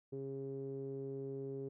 sawtooth tone with low-pass filter, 136 Hz, C#3, 33 cents flat, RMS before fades -43 dBFS, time 0.12-1.69 s, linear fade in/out 10 ms, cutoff 390 Hz, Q 7.3, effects none

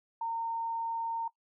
sine tone, 916 Hz, A#5, 31 cents flat, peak -31 dBFS, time 0.21-1.28 s, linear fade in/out 5 ms, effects noise-tail reverb RT60 0.1 s tail -19 dB re dry

